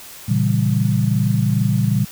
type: chord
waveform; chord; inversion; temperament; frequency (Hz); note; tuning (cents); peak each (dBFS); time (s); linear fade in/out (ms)
sine; A# diminished seventh; none; equal with one note detuned; 116.14 / 138.59 / 164.81 / 196; A#2 / C#3 / E3 / G3; -6 / 0 / 0 / 0; -18 / -20 / -23 / -20; 0.28-2.05; 10
effects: white hiss -38 dBFS RMS until 2.11 s